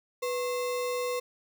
sine tone with sample-and-hold, 493.9 Hz, B4, in tune, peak -28 dBFS, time 0.22-1.2 s, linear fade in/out 10 ms, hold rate 1575 Hz, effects none

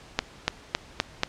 accelerating click train, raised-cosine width 0.2 ms, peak -4 dBFS, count 5, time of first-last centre 0.19-1.234 s, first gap 290 ms, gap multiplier 0.93, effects pink hiss -49 dBFS RMS until 1.28 s + low-pass 6000 Hz 12 dB/octave

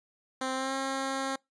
10% pulse tone with pitch glide, 261.6 to 268.8 Hz, C4 to C4, 0 to +47 cents, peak -22 dBFS, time 0.41-1.36 s, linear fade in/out 5 ms, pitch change +47 cents, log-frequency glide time 0.54-0.74 s, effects noise-tail reverb RT60 0.2 s tail -26 dB re dry + resampled to 22050 Hz

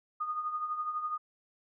sine tone with tremolo, 1231 Hz, D#6, 19 cents flat, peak -29 dBFS, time 0.2-1.18 s, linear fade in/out 10 ms, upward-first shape triangle, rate 12 Hz, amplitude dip 65%, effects none

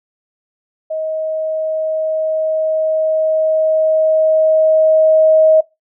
sine tone with level ramp, 631 Hz, D#5, 24 cents sharp, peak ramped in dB -18 to -6 dBFS, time 0.9-5.61 s, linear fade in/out 10 ms, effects noise-tail reverb RT60 0.2 s tail -20 dB re dry

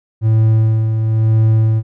triangle tone with tremolo, 110.6 Hz, A2, 9 cents sharp, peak -6 dBFS, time 0.21-1.83 s, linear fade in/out 50 ms, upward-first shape sine, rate 1 Hz, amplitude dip 45%, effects none

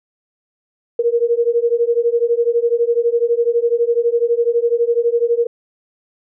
sine beating tone pair, 465.1 / 477.1 Hz, A#4 / A#4, -4 / +40 cents, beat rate 12 Hz, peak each -16 dBFS, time 0.99-5.47 s, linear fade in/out 5 ms, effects none

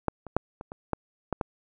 clicks, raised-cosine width 1 ms, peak -10 / -26 / -7 / -24 / -24 / -12 / -13 / -13 dBFS, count 8, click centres 0.083 / 0.267 / 0.366 / 0.611 / 0.719 / 0.933 / 1.327 / 1.412 s, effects none

